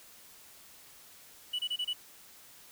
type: tone bursts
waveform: triangle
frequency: 2954 Hz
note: F#7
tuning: 3 cents flat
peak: -28 dBFS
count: 5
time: 1.53-1.934 s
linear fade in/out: 10 ms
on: 60 ms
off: 26 ms
effects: tanh soft clip ceiling -24 dBFS + white hiss -55 dBFS RMS until 2.71 s